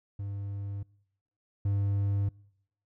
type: tone pair in turn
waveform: triangle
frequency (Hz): 100 / 100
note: G2 / G2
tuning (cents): +35 / +35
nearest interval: unison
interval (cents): 0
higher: neither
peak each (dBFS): -31 / -23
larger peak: second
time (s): 0.19-0.83 / 1.65-2.29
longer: neither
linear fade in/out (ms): 5
effects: noise-tail reverb RT60 0.8 s tail -26 dB re dry